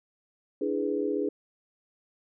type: chord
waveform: sine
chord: E dominant seventh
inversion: third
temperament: equal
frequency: 293.7 / 329.6 / 415.3 / 493.9 Hz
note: D4 / E4 / G#4 / B4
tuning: 0 / 0 / 0 / 0 cents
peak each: -31 / -34 / -29 / -34 dBFS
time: 0.61-1.29 s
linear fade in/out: 5 ms
effects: none